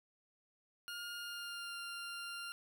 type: tone with pitch glide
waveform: 20% pulse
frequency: 1418 to 1393.6 Hz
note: F6 to F6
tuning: +26 to -4 cents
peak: -38 dBFS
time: 0.88-2.52 s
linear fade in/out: 0 ms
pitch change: -30 cents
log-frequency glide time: 1.16-1.77 s
effects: none